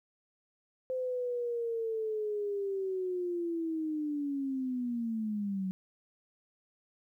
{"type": "linear sweep", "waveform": "sine", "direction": "down", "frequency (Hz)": [517, 185], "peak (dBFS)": -31, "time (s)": [0.9, 5.71], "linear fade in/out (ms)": 0, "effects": ["12-bit"]}